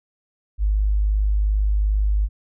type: tone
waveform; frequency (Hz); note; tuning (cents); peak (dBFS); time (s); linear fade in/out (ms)
sine; 51.3; G#1; -21; -16; 0.58-2.29; 50
effects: none